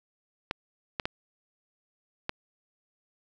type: clicks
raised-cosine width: 0.3 ms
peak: -13 dBFS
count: 4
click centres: 0.511 / 0.998 / 1.055 / 2.294 s
effects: none